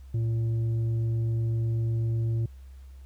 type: tone with tanh clipping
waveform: sine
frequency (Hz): 114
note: A#2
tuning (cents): -38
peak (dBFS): -25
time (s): 0.14-2.46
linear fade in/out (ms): 5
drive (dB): 5
effects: added 66 Hz sine -43 dBFS peak until 3.05 s + pink hiss -65 dBFS RMS until 3.05 s